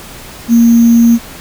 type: tone with sample-and-hold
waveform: sine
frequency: 233.1 Hz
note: A#3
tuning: in tune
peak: -3 dBFS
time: 0.48-1.19 s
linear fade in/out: 50 ms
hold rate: 6300 Hz
effects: pink hiss -31 dBFS RMS until 1.4 s